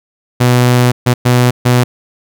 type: tone bursts at uneven times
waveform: sawtooth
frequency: 123.5 Hz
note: B2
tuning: in tune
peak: -3 dBFS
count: 4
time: 0.4-0.92 / 1.06-1.14 / 1.25-1.51 / 1.65-1.84 s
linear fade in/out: 10 ms
effects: none